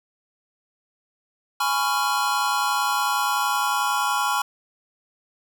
square chord, C# dominant seventh, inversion second, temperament just, 831.5 / 997.9 / 1108.7 / 1385.9 Hz, G#5 / B5 / C#6 / E#6, +2 / +18 / 0 / -14 cents, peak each -27 dBFS, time 1.6-4.42 s, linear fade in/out 5 ms, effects none

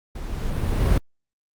brown noise with level ramp, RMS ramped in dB -32 to -17 dBFS, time 0.15-0.98 s, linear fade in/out 5 ms, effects Opus 48 kbps

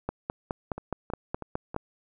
two click trains, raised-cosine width 1 ms, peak -22 / -15 dBFS, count 4 / 9, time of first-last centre 0.78-1.745 / 0.09-1.764 s, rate 3.11 / 4.78 Hz, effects none

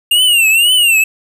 square tone with vibrato, 2794 Hz, F7, in tune, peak -8 dBFS, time 0.11-1.04 s, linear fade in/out 5 ms, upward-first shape triangle, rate 2 Hz, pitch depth 160 cents each way, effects none

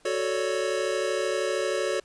square chord, D major seventh, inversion first, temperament equal, 370 / 440 / 554.4 / 587.3 Hz, F#4 / A4 / C#5 / D5, 0 / 0 / 0 / 0 cents, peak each -31 / -31 / -30 / -35 dBFS, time 0.05-2 s, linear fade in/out 5 ms, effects pink hiss -60 dBFS RMS until 2.04 s + resampled to 22050 Hz

